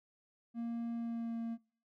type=tone with pitch glide; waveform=triangle; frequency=233.1 to 229.9 Hz; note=A#3 to A#3; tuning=0 to -24 cents; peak=-34 dBFS; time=0.54-1.58 s; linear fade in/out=50 ms; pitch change=-24 cents; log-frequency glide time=0.94-1.39 s; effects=noise-tail reverb RT60 0.5 s tail -26 dB re dry